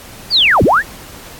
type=linear two-way sweep; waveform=sine; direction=down then up; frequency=4900 to 52.5 to 1947 Hz; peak=-7 dBFS; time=0.3-0.83 s; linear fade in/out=50 ms; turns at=0.63 s; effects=pink hiss -35 dBFS RMS until 1.39 s + AAC 64 kbps